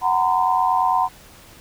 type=tone cluster; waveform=sine; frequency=745 / 933 / 1022 Hz; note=F#5 / A#5 / C6; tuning=+12 / +1 / -41 cents; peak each=-20 dBFS; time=0.01-1.09 s; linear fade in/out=50 ms; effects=pink hiss -46 dBFS RMS until 1.6 s